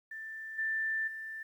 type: tone with level steps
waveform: sine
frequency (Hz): 1774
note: A6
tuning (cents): +14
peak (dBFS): -40 / -30 / -39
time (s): 0.11-1.43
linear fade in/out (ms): 5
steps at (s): 0.58 / 1.07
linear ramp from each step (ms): 10
effects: 11-bit